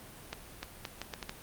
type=accelerating click train; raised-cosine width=0.2 ms; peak=-19 dBFS; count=7; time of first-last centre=0.33-1.294 s; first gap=300 ms; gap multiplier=0.74; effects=pink hiss -50 dBFS RMS until 1.42 s + Opus 32 kbps